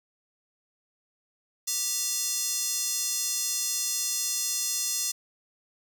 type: tone with high-pass filter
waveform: square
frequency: 392 Hz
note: G4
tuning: in tune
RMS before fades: -29 dBFS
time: 1.67-5.12 s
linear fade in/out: 10 ms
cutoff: 6100 Hz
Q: 2
effects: none